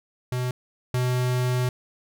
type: tone pair in turn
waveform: square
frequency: 125.5 / 125.5 Hz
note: B2 / B2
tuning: +28 / +28 cents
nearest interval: unison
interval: 0 cents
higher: neither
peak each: -25 / -22 dBFS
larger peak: second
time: 0.32-0.51 / 0.94-1.69 s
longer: second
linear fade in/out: 2 ms
effects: none